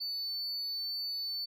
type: tone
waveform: sine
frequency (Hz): 4499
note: C#8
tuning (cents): +25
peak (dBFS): -31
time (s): 0-1.46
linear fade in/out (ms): 20
effects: tanh soft clip ceiling -33 dBFS